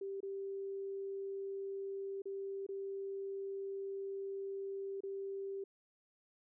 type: tone with dropouts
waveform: sine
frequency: 392 Hz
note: G4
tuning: in tune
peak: -39 dBFS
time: 0.01-5.64 s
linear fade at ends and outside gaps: 5 ms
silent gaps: 0.205-0.229 / 2.22-2.255 / 2.666-2.688 / 5.006-5.034 s
effects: none